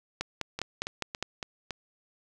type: two click trains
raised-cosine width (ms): 0.2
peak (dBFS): -17 / -13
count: 5 / 6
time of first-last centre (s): 0.59-1.707 / 0.21-1.226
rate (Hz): 3.58 / 4.92
effects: none